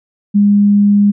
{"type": "tone", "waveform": "sine", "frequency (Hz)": 203.9, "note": "G#3", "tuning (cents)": -32, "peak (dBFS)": -6, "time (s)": [0.34, 1.12], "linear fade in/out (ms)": 20, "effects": []}